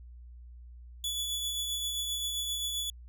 sawtooth tone with tremolo, 3428 Hz, A7, 46 cents flat, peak -27 dBFS, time 1.04-2.9 s, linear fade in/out 2 ms, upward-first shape triangle, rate 7.6 Hz, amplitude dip 35%, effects added 60 Hz sine -46 dBFS peak until 3.08 s

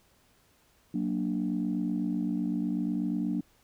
sine chord, Gb augmented, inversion none, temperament equal, 185 / 233.1 / 293.7 Hz, Gb3 / Bb3 / D4, 0 / 0 / 0 cents, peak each -31 dBFS, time 0.94-3.41 s, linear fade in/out 5 ms, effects tanh soft clip ceiling -20 dBFS + pink hiss -65 dBFS RMS until 3.63 s

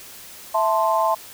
sine chord, A minor, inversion second, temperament equal, 659.3 / 880 / 1046.5 Hz, E5 / A5 / C6, 0 / 0 / 0 cents, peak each -21 dBFS, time 0.54-1.15 s, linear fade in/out 10 ms, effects white hiss -41 dBFS RMS until 1.33 s

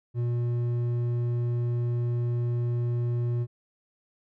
sine tone with hard clipping, 120 Hz, B2, 49 cents flat, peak -26 dBFS, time 0.14-3.47 s, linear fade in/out 50 ms, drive 6 dB, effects none

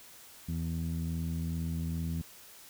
sawtooth tone with low-pass filter, 82.41 Hz, E2, in tune, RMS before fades -34 dBFS, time 0.48-2.22 s, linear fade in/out 10 ms, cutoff 200 Hz, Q 3.9, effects white hiss -53 dBFS RMS until 2.69 s

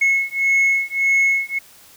sine beating tone pair, 2183 / 2184.7 Hz, C#7 / C#7, -27 / -26 cents, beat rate 1.7 Hz, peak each -16 dBFS, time 0.01-1.59 s, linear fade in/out 10 ms, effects tanh soft clip ceiling -11 dBFS + white hiss -47 dBFS RMS until 1.96 s

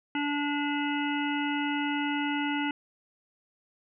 harmonic tone, 290 Hz, D4, 22 cents flat, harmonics 1 / 3 / 5 / 7 / 9 / 10, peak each -29 / -34 / -36 / -37 / -39 / -39 dBFS, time 0.15-2.71 s, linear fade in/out 2 ms, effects none

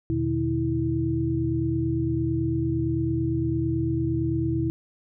sine tone cluster, 80.7 / 122.2 / 151.1 / 326.4 Hz, E2 / B2 / D3 / E4, -36 / -18 / +50 / -17 cents, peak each -31 / -27 / -32 / -25 dBFS, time 0.1-4.7 s, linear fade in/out 0 ms, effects none

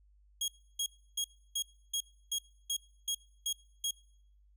20% pulse tone bursts, 3287 Hz, G#7, 19 cents flat, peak -26 dBFS, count 10, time 0.41-3.91 s, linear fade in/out 5 ms, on 71 ms, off 310 ms, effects noise-tail reverb RT60 0.8 s tail -26 dB re dry + added 50 Hz sine -61 dBFS peak until 4.56 s

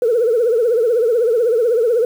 sine tone with vibrato, 466.2 Hz, A#4, in tune, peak -11 dBFS, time 0.02-2.05 s, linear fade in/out 2 ms, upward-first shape triangle, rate 16 Hz, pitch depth 150 cents each way, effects tanh soft clip ceiling -7 dBFS + 7-bit

